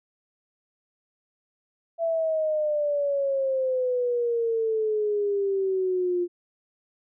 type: exponential sweep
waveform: sine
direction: down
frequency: 670 to 349.2 Hz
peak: -22 dBFS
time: 1.98-6.28 s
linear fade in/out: 50 ms
effects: none